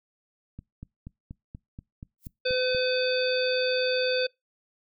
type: click train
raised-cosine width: 5 ms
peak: -27 dBFS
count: 10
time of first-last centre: 0.59-2.748 s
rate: 4.17 Hz
type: noise with exponential growth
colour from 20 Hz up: violet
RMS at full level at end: -44 dBFS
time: 2.18-2.27 s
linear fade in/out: 2 ms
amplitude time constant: 19 ms
type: harmonic tone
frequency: 508 Hz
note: B4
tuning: 49 cents sharp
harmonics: 1 / 3 / 5 / 7 / 9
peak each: -25 / -33 / -33 / -34 / -32 dBFS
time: 2.45-4.27 s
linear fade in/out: 10 ms
effects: noise-tail reverb RT60 0.2 s tail -25 dB re dry